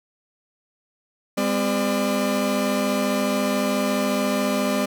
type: tone cluster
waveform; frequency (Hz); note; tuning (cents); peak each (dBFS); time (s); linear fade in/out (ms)
35% pulse; 202 / 256.2 / 597; G#3 / C4 / D5; -48 / -36 / +28; -23; 1.37-4.86; 10
effects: none